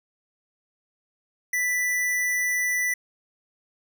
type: tone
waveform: square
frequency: 1979 Hz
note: B6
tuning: 3 cents sharp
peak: -23 dBFS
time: 1.53-2.94 s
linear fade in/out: 5 ms
effects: none